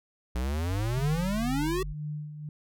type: exponential sweep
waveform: square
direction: up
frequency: 58.27 to 387.7 Hz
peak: -28 dBFS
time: 0.35-1.83 s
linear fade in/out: 5 ms
type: tone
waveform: sine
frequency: 46.25 Hz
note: F#1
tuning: in tune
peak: -33 dBFS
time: 0.69-1.94 s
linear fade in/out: 20 ms
type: tone with tremolo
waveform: sine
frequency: 150.2 Hz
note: D3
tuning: 39 cents sharp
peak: -31 dBFS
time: 0.97-2.49 s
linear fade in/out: 2 ms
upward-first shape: sine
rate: 2 Hz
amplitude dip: 60%
effects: none